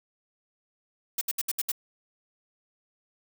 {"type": "noise bursts", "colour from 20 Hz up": "blue", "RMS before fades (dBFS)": -28, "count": 6, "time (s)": [1.18, 1.718], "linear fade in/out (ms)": 5, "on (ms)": 33, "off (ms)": 68, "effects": []}